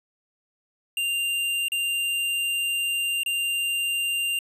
square tone with dropouts, 2788 Hz, F7, 4 cents flat, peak -24 dBFS, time 0.97-4.39 s, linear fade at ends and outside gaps 2 ms, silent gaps 1.684-1.719 / 3.234-3.261 s, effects resampled to 32000 Hz

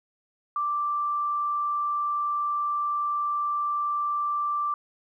sine tone, 1174.7 Hz, D6, in tune, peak -24 dBFS, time 0.56-4.74 s, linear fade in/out 2 ms, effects 11-bit

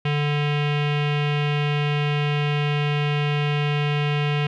square tone with low-pass filter, 146.83 Hz, D3, in tune, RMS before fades -22 dBFS, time 0.05-4.47 s, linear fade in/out 5 ms, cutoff 2800 Hz, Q 3.8, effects none

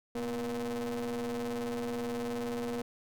45% pulse ring-modulated tone, 116.54 Hz, A#2, in tune, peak -30 dBFS, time 0.15-2.82 s, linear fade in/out 5 ms, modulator 359 Hz, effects none

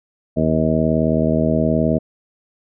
harmonic tone, 79 Hz, D#2, 27 cents sharp, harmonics 1 / 2 / 3 / 4 / 5 / 6 / 7 / 8, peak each -26 / -20 / -19 / -24 / -27 / -25 / -28 / -21 dBFS, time 0.36-1.99 s, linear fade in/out 20 ms, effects none

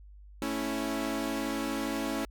sawtooth chord, A major, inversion none, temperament equal, 220 / 277.2 / 329.6 Hz, A3 / C#4 / E4, 0 / 0 / 0 cents, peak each -33 / -29 / -32 dBFS, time 0.42-2.25 s, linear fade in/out 0 ms, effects added 50 Hz sine -48 dBFS peak until 2.3 s

